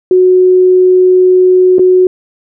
sine tone with dropouts, 367.8 Hz, F#4, 10 cents flat, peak -3 dBFS, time 0.11-2.07 s, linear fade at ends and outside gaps 2 ms, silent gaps 1.784-1.793 s, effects none

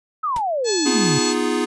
sine exponential sweep, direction down, 1318.5 to 130.81 Hz, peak -19 dBFS, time 0.23-1.19 s, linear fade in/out 10 ms
pink noise with exponential decay, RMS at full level -29 dBFS, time 0.36-0.44 s, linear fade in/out 1 ms, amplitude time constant 16 ms
harmonic tone, 863 Hz, A5, 34 cents flat, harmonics 1 / 2 / 3 / 4 / 5 / 6 / 7 / 8 / 9, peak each -34 / -32 / -35 / -34 / -25 / -35 / -30 / -32 / -28 dBFS, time 0.64-1.35 s, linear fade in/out 50 ms
square chord, F half-diminished seventh, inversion second, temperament equal, 246.9 / 311.1 / 349.2 / 415.3 Hz, Cb4 / Eb4 / F4 / Ab4, 0 / 0 / 0 / 0 cents, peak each -25 dBFS, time 0.85-1.66 s, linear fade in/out 20 ms
effects resampled to 24000 Hz

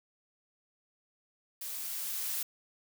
blue noise with level ramp, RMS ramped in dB -40 to -34 dBFS, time 1.61-2.43 s, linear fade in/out 5 ms, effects none

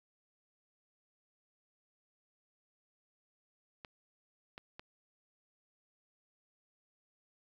clicks, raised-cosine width 0.3 ms, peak -30 dBFS, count 3, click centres 3.848 / 4.579 / 4.795 s, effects 10-bit

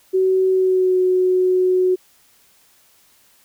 sine tone with pitch glide, 376.4 to 368.2 Hz, F#4 to F#4, +30 to -8 cents, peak -13 dBFS, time 0.13-1.96 s, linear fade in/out 20 ms, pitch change -38 cents, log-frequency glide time 0.5-0.99 s, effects white hiss -55 dBFS RMS until 3.44 s

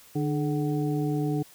harmonic tone with a mistuned harmonic, 149.4 Hz, D3, 30 cents sharp, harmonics 1 / 2 / 3 / 5, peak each -27 / -28 / -33 / -38 dBFS, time 0.15-1.43 s, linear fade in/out 10 ms, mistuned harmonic 3, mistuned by -77 cents, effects white hiss -53 dBFS RMS until 1.54 s

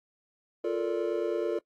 triangle chord, Bb major seventh, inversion second, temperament just, 349.6 / 437 / 466.2 / 582.7 Hz, F4 / A4 / Bb4 / D5, +2 / -12 / 0 / -14 cents, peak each -29 / -30 / -32 / -32 dBFS, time 0.64-1.59 s, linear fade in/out 5 ms, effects noise-tail reverb RT60 0.1 s tail -21 dB re dry + AAC 64 kbps

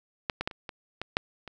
clicks, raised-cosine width 0.3 ms, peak -11 / -14 / -13 / -26 / -21 / -17 / -7 / -25 dBFS, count 8, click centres 0.298 / 0.41 / 0.475 / 0.512 / 0.692 / 1.016 / 1.169 / 1.477 s, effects none

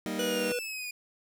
sawtooth chord, Eb major, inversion first, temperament just, 194.45 / 233.3 / 311.1 Hz, G3 / Bb3 / Eb4, -14 / +2 / 0 cents, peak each -32 dBFS, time 0.06-0.52 s, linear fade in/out 0 ms
square tone, 489.1 Hz, B4, 17 cents flat, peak -31 dBFS, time 0.19-0.59 s, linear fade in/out 2 ms
sawtooth exponential sweep, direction down, 2960 to 2433 Hz, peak -32 dBFS, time 0.19-0.91 s, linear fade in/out 5 ms
effects none

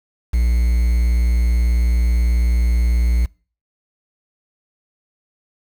triangle tone with quantisation, 59.2 Hz, A#1, 27 cents sharp, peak -11 dBFS, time 0.33-3.26 s, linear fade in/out 10 ms, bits 6, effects noise-tail reverb RT60 0.4 s tail -25 dB re dry

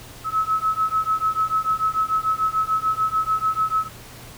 sine beating tone pair, 1289 / 1295.8 Hz, E6 / E6, -39 / -30 cents, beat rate 6.8 Hz, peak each -22 dBFS, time 0.24-3.89 s, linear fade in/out 50 ms, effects added 119 Hz sine -45 dBFS peak until 4.37 s + pink hiss -42 dBFS RMS until 4.37 s

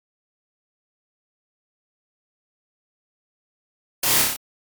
white noise with echo, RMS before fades -21 dBFS, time 4.03-4.22 s, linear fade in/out 5 ms, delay 29 ms, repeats 5, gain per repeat -2 dB, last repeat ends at 4.365 s, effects MP3 96 kbps

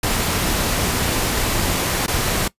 pink noise with dropouts, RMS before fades -20 dBFS, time 0.03-2.48 s, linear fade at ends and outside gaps 5 ms, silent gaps 2.064-2.079 s, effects noise-tail reverb RT60 0.1 s tail -20 dB re dry + resampled to 32000 Hz

